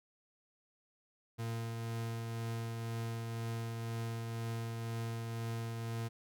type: tone with tremolo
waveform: 40% pulse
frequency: 114.7 Hz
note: A#2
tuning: 28 cents flat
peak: -35 dBFS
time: 1.38-6.09 s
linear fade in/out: 20 ms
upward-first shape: triangle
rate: 2 Hz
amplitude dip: 30%
effects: none